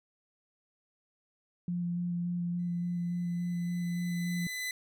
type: tone with vibrato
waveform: sine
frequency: 174.61 Hz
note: F3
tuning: in tune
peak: -30 dBFS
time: 1.68-4.47 s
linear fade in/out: 2 ms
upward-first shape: square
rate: 3.5 Hz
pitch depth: 10 cents each way
type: tone with exponential growth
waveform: sawtooth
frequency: 2007 Hz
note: B6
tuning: 27 cents sharp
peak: -29 dBFS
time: 2.59-4.71 s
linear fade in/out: 2 ms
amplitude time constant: 460 ms
effects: none